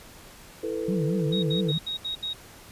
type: chord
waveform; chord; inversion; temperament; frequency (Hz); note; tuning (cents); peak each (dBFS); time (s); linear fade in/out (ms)
sine; E suspended fourth; none; equal; 329.6 / 440 / 493.9; E4 / A4 / B4; 0 / 0 / 0; -33 / -30 / -33; 0.63-1.72; 5
type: tone with vibrato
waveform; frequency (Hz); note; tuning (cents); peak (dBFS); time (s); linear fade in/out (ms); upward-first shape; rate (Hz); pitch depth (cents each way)
sine; 167.8; E3; +31; -24; 0.88-1.78; 5; triangle; 4.5; 280
type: tone bursts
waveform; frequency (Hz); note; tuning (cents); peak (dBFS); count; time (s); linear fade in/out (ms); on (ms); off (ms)
sine; 3775; A#7; +21; -28; 6; 1.32-2.335; 10; 110; 71
effects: pink hiss -48 dBFS RMS until 2.71 s + resampled to 32000 Hz